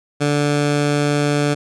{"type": "tone", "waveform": "15% pulse", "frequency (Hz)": 145.9, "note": "D3", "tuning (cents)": -11, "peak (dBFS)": -9, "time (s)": [0.2, 1.55], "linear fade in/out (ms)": 20, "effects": ["resampled to 22050 Hz"]}